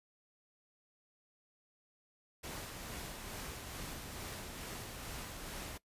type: noise with tremolo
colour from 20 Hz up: pink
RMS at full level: -44 dBFS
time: 2.43-5.78 s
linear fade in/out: 10 ms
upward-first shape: sine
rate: 2.3 Hz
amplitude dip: 30%
effects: noise-tail reverb RT60 0.1 s tail -20 dB re dry + resampled to 32000 Hz